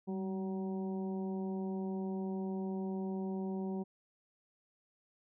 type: harmonic tone with a mistuned harmonic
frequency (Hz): 188.9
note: F#3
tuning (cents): +36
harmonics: 1 / 2 / 3 / 4 / 5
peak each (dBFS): -36 / -41 / -52 / -50 / -54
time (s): 0.07-3.84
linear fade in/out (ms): 20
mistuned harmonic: 1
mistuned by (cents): +41
effects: none